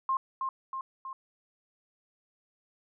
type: tone with echo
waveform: sine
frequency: 1062 Hz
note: C6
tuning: 25 cents sharp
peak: -25 dBFS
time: 0.09-0.17 s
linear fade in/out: 2 ms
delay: 320 ms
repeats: 3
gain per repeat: -4 dB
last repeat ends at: 1.13 s
effects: none